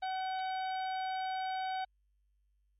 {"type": "harmonic tone", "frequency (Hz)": 754, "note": "F#5", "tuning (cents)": 32, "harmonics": [1, 2, 3, 4, 5, 6], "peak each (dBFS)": [-34, -45, -50, -52, -51, -56], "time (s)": [0.02, 1.85], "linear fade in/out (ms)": 10, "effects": ["added 50 Hz sine -70 dBFS peak until 2.79 s", "Opus 32 kbps"]}